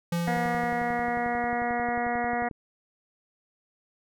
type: tone with exponential decay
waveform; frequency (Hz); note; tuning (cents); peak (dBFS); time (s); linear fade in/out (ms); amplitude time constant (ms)
square; 171.1; F3; -35; -25; 0.12-2.01; 5; 410
type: harmonic tone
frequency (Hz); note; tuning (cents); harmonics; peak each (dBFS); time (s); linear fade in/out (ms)
240; B3; -49; 1 / 2 / 3 / 4 / 5 / 6 / 7 / 8 / 9; -33 / -34 / -28 / -39 / -40 / -39 / -40 / -35 / -41; 0.27-2.49; 10
type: click train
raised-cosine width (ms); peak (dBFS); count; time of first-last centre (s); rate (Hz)
3; -28; 26; 0.28-2.512; 11.2
effects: none